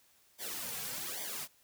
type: noise with flanger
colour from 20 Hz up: white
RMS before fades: -40 dBFS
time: 0.38-1.48 s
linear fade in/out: 50 ms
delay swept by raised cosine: 0.73 to 3.33 ms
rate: 1.2 Hz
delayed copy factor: -0.95
effects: white hiss -67 dBFS RMS until 1.63 s